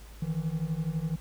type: beating tone pair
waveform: triangle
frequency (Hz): 153.7 / 165.7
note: D#3 / E3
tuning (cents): -21 / +9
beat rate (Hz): 12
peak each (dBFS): -30 / -29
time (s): 0.22-1.16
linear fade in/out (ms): 5
effects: added 53 Hz sine -45 dBFS peak until 1.2 s + pink hiss -54 dBFS RMS until 1.2 s